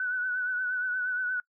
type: tone with vibrato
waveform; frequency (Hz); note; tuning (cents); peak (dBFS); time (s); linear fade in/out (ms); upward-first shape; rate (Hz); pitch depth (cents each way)
sine; 1491; F#6; +13; -27; 0-1.4; 2; triangle; 8.5; 47
effects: noise-tail reverb RT60 0.1 s tail -24 dB re dry